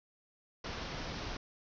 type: low-pass noise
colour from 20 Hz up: pink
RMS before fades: -41 dBFS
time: 0.64-1.37 s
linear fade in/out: 5 ms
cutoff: 5900 Hz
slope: 96 dB/octave
effects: none